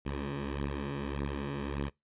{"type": "beating tone pair", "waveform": "10% pulse", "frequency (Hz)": [69.3, 71], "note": ["C#2", "C#2"], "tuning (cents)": [0, 42], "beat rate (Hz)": 1.7, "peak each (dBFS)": [-30, -27], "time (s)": [0.05, 1.9], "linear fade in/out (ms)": 20, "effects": ["noise-tail reverb RT60 0.2 s tail -25 dB re dry", "resampled to 8000 Hz"]}